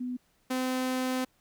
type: tone pair in turn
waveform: sine / sawtooth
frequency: 249.3 / 256.8 Hz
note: B3 / C4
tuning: +16 / -32 cents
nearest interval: minor second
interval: 52 cents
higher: second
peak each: -31 / -24 dBFS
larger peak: second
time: 0-0.17 / 0.5-1.25 s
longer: second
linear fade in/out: 10 ms
effects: pink hiss -69 dBFS RMS until 1.4 s